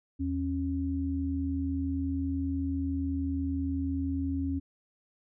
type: tone pair together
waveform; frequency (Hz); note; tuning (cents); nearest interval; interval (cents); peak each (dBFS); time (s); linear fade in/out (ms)
sine; 80.9 / 273.2; E2 / C#4; -32 / -25; octave + major sixth; 2107; -32 / -30; 0.19-4.6; 20
effects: none